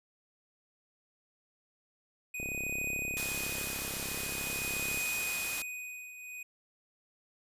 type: tone with tremolo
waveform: square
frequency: 2491 Hz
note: D#7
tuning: 1 cent sharp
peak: -33 dBFS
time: 2.34-6.43 s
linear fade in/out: 5 ms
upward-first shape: triangle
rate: 0.46 Hz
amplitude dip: 80%
type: click train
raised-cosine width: 2 ms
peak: -29 dBFS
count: 88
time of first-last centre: 2.4-4.974 s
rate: 33.8 Hz
type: noise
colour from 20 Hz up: white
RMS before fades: -37 dBFS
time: 3.17-5.62 s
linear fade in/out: 0 ms
effects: resampled to 32000 Hz